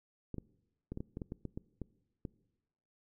clicks, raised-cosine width 3 ms, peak -27 dBFS, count 12, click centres 0.343 / 0.383 / 0.92 / 0.974 / 1.005 / 1.171 / 1.218 / 1.321 / 1.453 / 1.575 / 1.817 / 2.252 s, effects noise-tail reverb RT60 1.0 s tail -22 dB re dry

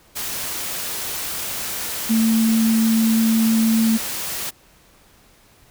sine tone in noise, 224.2 Hz, A3, 33 cents sharp, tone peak -14 dBFS, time 2.09-3.98 s, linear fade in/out 20 ms, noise white, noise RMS -27 dBFS, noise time 0.15-4.51 s, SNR +10 dB, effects pink hiss -53 dBFS RMS until 5.7 s

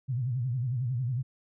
sine tone with vibrato, 124.6 Hz, B2, 16 cents sharp, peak -27 dBFS, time 0.08-1.23 s, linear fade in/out 20 ms, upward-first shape sine, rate 11 Hz, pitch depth 140 cents each way, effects none

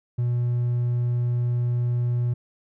triangle tone, 121.2 Hz, B2, 32 cents flat, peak -18 dBFS, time 0.18-2.34 s, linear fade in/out 10 ms, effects tanh soft clip ceiling -14 dBFS

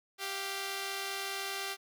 5% pulse tone pair together, 392 / 698.5 Hz, G4 / F5, 0 / 0 cents, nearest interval minor seventh, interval 1000 cents, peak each -25 / -31 dBFS, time 0.18-1.77 s, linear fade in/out 50 ms, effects none

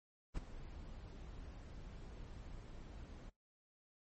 brown noise with ADSR envelope, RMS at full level -38 dBFS, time 0.34-3.3 s, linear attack 33 ms, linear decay 15 ms, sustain -13 dB, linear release 12 ms, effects noise-tail reverb RT60 0.2 s tail -25 dB re dry + MP3 32 kbps

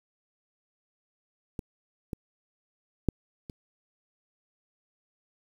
clicks, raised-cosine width 3 ms, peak -21 / -20 / -10 / -28 dBFS, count 4, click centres 1.592 / 2.132 / 3.087 / 3.498 s, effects 8-bit

